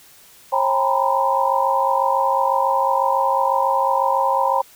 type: tone cluster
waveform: sine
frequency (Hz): 540 / 799 / 915 / 961 / 1009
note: C#5 / G5 / A#5 / B5 / B5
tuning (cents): -45 / +33 / -32 / -48 / +37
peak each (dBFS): -22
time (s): 0.52-4.62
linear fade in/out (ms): 10
effects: white hiss -48 dBFS RMS until 4.75 s